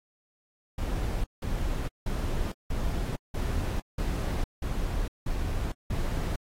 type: noise bursts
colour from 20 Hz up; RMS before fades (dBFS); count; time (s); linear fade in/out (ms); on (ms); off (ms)
brown; -29; 9; 0.78-6.36; 5; 460; 180
effects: AAC 48 kbps